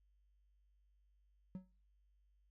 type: tone with exponential decay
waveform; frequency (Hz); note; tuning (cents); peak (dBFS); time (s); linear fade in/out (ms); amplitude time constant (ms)
triangle; 185.5; F#3; +5; -38; 1.55-1.72; 0; 35
effects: noise-tail reverb RT60 0.3 s tail -18 dB re dry + added 50 Hz sine -70 dBFS peak until 2.5 s